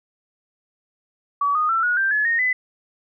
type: tone with pitch steps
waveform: sine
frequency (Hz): 1140 / 1236 / 1340.1 / 1453 / 1575.4 / 1708.1 / 1851.9 / 2008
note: C#6 / D#6 / E6 / F#6 / G6 / G#6 / A#6 / B6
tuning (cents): +48 / -12 / +28 / -32 / +8 / +48 / -12 / +28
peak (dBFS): -17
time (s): 1.41-2.53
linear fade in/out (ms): 5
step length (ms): 140
effects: none